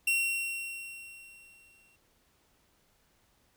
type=tone with exponential decay; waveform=45% pulse; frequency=2734 Hz; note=F7; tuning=37 cents flat; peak=-24 dBFS; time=0.07-1.96 s; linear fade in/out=5 ms; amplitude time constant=410 ms; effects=pink hiss -69 dBFS RMS until 3.56 s